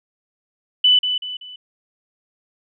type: tone with echo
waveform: sine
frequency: 2990 Hz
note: F#7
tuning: 17 cents sharp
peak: -10 dBFS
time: 0.84-0.99 s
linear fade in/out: 5 ms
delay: 190 ms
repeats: 3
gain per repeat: -8 dB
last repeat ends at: 1.56 s
effects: none